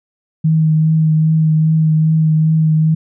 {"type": "tone with vibrato", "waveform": "sine", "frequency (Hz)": 157.7, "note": "D#3", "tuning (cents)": 24, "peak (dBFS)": -9, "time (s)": [0.44, 2.95], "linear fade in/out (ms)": 10, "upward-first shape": "triangle", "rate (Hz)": 2.5, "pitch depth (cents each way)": 20, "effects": []}